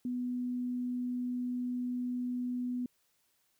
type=tone; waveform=sine; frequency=247.5 Hz; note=B3; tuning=4 cents sharp; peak=-32 dBFS; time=0.05-2.86 s; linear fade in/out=2 ms; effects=white hiss -74 dBFS RMS until 3.59 s